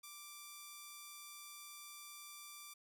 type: tone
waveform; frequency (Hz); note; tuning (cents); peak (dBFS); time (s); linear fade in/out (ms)
5% pulse; 1174.7; D6; 0; -39; 0.03-2.74; 10
effects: none